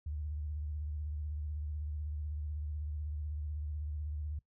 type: tone with vibrato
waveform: sine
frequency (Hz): 75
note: D2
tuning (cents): +37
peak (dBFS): -36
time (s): 0.06-4.39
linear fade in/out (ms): 5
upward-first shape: sine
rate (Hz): 16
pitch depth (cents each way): 80
effects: noise-tail reverb RT60 0.1 s tail -20 dB re dry